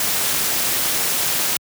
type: noise with amplitude modulation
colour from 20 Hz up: white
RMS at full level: -17 dBFS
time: 0-1.57 s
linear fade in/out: 2 ms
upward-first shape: sine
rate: 295 Hz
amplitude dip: 70%
effects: high-pass 80 Hz 12 dB/octave